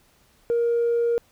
triangle tone with tanh clipping, 470 Hz, A#4, 14 cents sharp, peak -19 dBFS, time 0.5-1.18 s, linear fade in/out 0 ms, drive 5 dB, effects pink hiss -60 dBFS RMS until 1.31 s

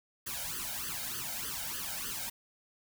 white noise with flanger, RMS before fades -38 dBFS, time 0.26-2.3 s, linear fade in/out 10 ms, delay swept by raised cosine 0.63 to 1.35 ms, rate 3.3 Hz, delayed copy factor +1, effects none

